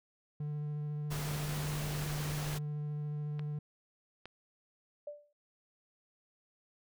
triangle tone with vibrato, 148.8 Hz, D3, 23 cents sharp, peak -33 dBFS, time 0.4-3.59 s, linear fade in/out 5 ms, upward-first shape triangle, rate 14 Hz, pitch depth 15 cents each way
pink noise, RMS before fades -41 dBFS, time 1.1-2.59 s, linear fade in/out 20 ms
click train, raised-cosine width 0.3 ms, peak -30 dBFS, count 4, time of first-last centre 1.67-4.256 s, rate 1.16 Hz
sine tone with exponential decay, 587.3 Hz, D5, in tune, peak -37 dBFS, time 5.07-5.33 s, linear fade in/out 5 ms, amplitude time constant 55 ms
effects none

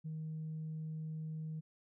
sine tone, 157.2 Hz, D#3, 18 cents sharp, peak -38 dBFS, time 0.04-1.61 s, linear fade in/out 20 ms, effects tanh soft clip ceiling -36 dBFS

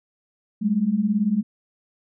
sine beating tone pair, 196 / 214 Hz, G3 / A3, 0 / -48 cents, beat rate 18 Hz, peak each -23 / -20 dBFS, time 0.61-1.43 s, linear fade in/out 20 ms, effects none

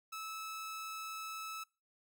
sawtooth tone, 1304 Hz, E6, 19 cents flat, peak -38 dBFS, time 0.12-1.64 s, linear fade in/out 10 ms, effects noise-tail reverb RT60 0.3 s tail -23 dB re dry

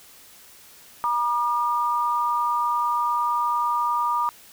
sine tone pair together, 957 / 1205.7 Hz, A#5 / D6, +45 / +45 cents, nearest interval major third, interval 400 cents, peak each -23 dBFS, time 1.04-4.29 s, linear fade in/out 0 ms, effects white hiss -49 dBFS RMS until 4.52 s

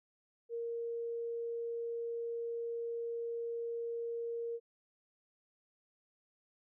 sine tone, 466.2 Hz, A#4, in tune, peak -36 dBFS, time 0.49-4.6 s, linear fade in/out 50 ms, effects none

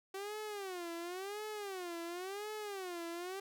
sawtooth tone with vibrato, 379.9 Hz, F#4, 46 cents sharp, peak -37 dBFS, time 0.14-3.4 s, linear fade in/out 5 ms, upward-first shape sine, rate 0.94 Hz, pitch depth 210 cents each way, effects none

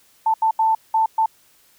sine tone bursts at uneven times, 887 Hz, A5, 14 cents sharp, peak -14 dBFS, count 5, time 0.26-0.34 / 0.42-0.51 / 0.59-0.75 / 0.94-1.06 / 1.18-1.26 s, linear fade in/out 5 ms, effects white hiss -56 dBFS RMS until 1.78 s

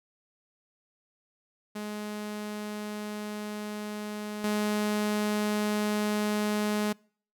sawtooth tone with level steps, 210 Hz, G#3, 19 cents sharp, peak -30 / -22 dBFS, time 1.75-6.93 s, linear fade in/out 10 ms, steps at 4.44 s, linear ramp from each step 2 ms, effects noise-tail reverb RT60 0.5 s tail -26 dB re dry

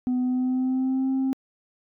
sine tone with pitch glide, 250.9 to 265.1 Hz, B3 to C4, +28 to +23 cents, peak -19 dBFS, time 0.07-1.33 s, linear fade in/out 0 ms, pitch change +95 cents, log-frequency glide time 0.2-1.1 s, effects tanh soft clip ceiling -20 dBFS

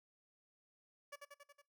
15% pulse tone with echo, 573 Hz, D5, 43 cents flat, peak -40 dBFS, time 1.12-1.16 s, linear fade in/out 10 ms, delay 92 ms, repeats 5, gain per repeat -3 dB, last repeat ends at 1.62 s, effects noise-tail reverb RT60 0.2 s tail -19 dB re dry

